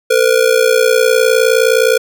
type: ring-modulated tone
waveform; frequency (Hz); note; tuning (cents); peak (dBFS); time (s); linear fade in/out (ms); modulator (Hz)
square; 480; B4; -49; -6; 0.1-1.98; 10; 29.8
effects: none